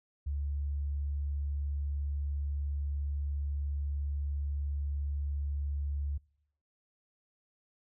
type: tone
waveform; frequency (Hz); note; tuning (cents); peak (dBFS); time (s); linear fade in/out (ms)
sine; 71.5; D2; -46; -31; 0.26-6.18; 10
effects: noise-tail reverb RT60 0.8 s tail -26 dB re dry